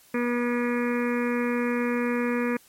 harmonic tone, 241.5 Hz, B3, 39 cents flat, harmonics 1 / 2 / 4 / 5 / 6 / 7 / 8 / 9 / 10, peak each -25 / -28 / -37 / -37 / -41 / -36 / -39 / -38 / -39 dBFS, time 0.14-2.57 s, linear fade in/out 5 ms, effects white hiss -56 dBFS RMS until 2.68 s + MP3 64 kbps

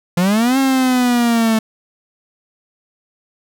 45% pulse linear two-way sweep, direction up then down, 169.7 to 270.8 to 219.3 Hz, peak -12 dBFS, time 0.17-1.59 s, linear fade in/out 5 ms, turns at 0.58 s, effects none

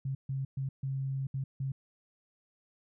sine tone bursts at uneven times, 134.9 Hz, C#3, 47 cents flat, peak -31 dBFS, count 6, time 0.05-0.15 / 0.29-0.45 / 0.57-0.69 / 0.83-1.27 / 1.34-1.44 / 1.6-1.72 s, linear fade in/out 5 ms, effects none

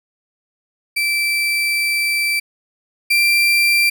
35% pulse tone pair in turn, 2332 / 2359 Hz, D7 / D7, -13 / +7 cents, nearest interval unison, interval 20 cents, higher second, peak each -14 / -10 dBFS, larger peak second, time 0.96-2.4 / 3.1-3.9 s, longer first, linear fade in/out 10 ms, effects none

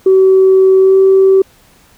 sine tone with pitch glide, 380 to 384.2 Hz, F#4 to G4, +46 to -35 cents, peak -3 dBFS, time 0.06-1.42 s, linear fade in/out 5 ms, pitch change +19 cents, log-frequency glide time 0.79-0.97 s, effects tanh soft clip ceiling 0 dBFS + pink hiss -47 dBFS RMS until 1.97 s

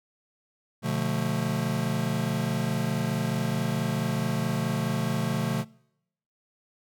square chord, B half-diminished seventh, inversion none, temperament just, 123.47 / 148.16 / 177.8 / 222.2 Hz, B2 / D3 / F3 / A3, 0 / +16 / +31 / +17 cents, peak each -32 dBFS, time 0.82-5.65 s, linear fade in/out 50 ms, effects noise-tail reverb RT60 0.8 s tail -24 dB re dry

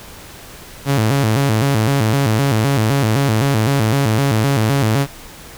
sawtooth tone with vibrato, 123.47 Hz, B2, in tune, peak -9 dBFS, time 0.85-5.07 s, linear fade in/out 50 ms, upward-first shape square, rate 3.9 Hz, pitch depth 210 cents each way, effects pink hiss -37 dBFS RMS until 5.57 s

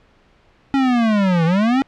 square linear two-way sweep, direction down then up, 277.2 to 159.3 to 277.2 Hz, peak -14 dBFS, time 0.74-1.82 s, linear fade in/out 0 ms, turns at 1.45 s, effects pink hiss -54 dBFS RMS until 1.87 s + low-pass 3000 Hz 12 dB/octave

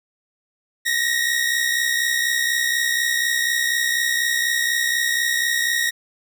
sawtooth tone pair together, 1848.9 / 1913 Hz, A#6 / A#6, -15 / +44 cents, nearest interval minor second, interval 59 cents, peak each -18 dBFS, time 0.85-5.91 s, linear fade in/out 20 ms, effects none

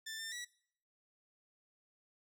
15% pulse tone with pitch steps, 1774 / 1800 / 1939 Hz, A6 / A6 / B6, +14 / +39 / -32 cents, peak -36 dBFS, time 0.06-0.45 s, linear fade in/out 10 ms, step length 130 ms, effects noise-tail reverb RT60 0.6 s tail -20 dB re dry

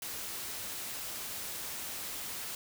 white noise, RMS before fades -40 dBFS, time 0.02-2.55 s, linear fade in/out 2 ms, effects none

